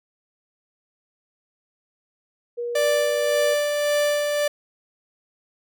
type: tone with pitch glide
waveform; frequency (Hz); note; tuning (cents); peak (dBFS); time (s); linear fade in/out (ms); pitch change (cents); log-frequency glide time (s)
sine; 477.4 to 482.1; A#4 to B4; +41 to -42; -25; 2.57-3.55; 20; +17; 2.78-3.04
type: tone with tremolo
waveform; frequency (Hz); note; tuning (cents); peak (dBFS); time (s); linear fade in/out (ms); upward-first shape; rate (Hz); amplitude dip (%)
45% pulse; 587.3; D5; 0; -18; 2.75-4.48; 5; sine; 1.8; 35
effects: none